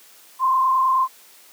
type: tone with frequency modulation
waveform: sine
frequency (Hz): 1046.5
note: C6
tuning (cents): 0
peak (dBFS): -15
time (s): 0.39-1.08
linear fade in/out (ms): 50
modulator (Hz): 29.2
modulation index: 0.84
effects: white hiss -49 dBFS RMS until 1.52 s + high-pass 300 Hz 12 dB/octave